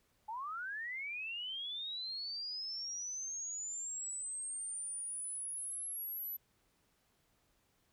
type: linear sweep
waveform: sine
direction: up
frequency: 838 to 12000 Hz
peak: -39 dBFS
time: 0.28-6.37 s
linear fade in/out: 10 ms
effects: pink hiss -75 dBFS RMS until 7.92 s